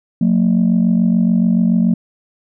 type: tone pair together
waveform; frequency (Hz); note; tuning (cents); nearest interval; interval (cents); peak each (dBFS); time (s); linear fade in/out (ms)
sine; 181 / 228; F#3 / A#3; -38 / -38; major third; 400; -12; 0.21-1.94; 5
effects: tanh soft clip ceiling -6 dBFS